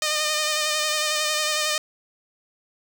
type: tone with vibrato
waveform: 5% pulse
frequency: 610 Hz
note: D#5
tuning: 34 cents flat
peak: -10 dBFS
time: 0.02-1.78 s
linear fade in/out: 2 ms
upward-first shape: sine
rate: 11 Hz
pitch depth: 26 cents each way
effects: none